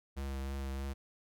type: tone with vibrato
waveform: square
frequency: 67.9 Hz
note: C#2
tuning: 35 cents flat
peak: -37 dBFS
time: 0.16-0.94 s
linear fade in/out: 20 ms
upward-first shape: triangle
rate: 3.2 Hz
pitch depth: 25 cents each way
effects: none